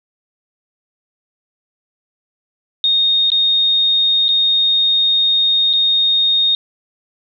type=tone with dropouts; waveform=sine; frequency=3700 Hz; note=A#7; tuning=14 cents flat; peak=-11 dBFS; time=2.84-6.55 s; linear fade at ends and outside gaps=1 ms; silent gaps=3.302-3.318 / 4.283-4.289 / 5.731-5.735 s; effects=none